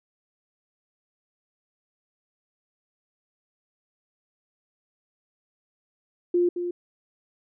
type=tone with echo; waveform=sine; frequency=351.5 Hz; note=F4; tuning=11 cents sharp; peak=-18 dBFS; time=6.34-6.49 s; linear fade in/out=5 ms; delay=220 ms; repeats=1; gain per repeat=-8 dB; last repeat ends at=6.71 s; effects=none